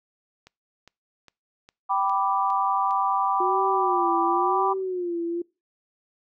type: click train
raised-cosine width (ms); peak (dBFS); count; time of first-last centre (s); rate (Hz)
0.2; -30; 7; 0.47-2.909; 2.46
type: chord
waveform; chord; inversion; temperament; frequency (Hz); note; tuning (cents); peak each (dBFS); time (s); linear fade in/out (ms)
sine; G major; none; equal with one note detuned; 780.4 / 987.8 / 1174.7; G5 / B5 / D6; -8 / 0 / 0; -25; 1.89-4.74; 20
type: tone with vibrato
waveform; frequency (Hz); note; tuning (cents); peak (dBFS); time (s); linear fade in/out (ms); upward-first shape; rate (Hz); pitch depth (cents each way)
sine; 360; F#4; -47; -25; 3.4-5.42; 5; sine; 0.95; 110
effects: noise-tail reverb RT60 0.3 s tail -25 dB re dry